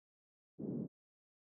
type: band-pass noise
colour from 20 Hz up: white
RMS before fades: -41 dBFS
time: 0.58-0.88 s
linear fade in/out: 50 ms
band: 150 to 320 Hz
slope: 24 dB/octave
effects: none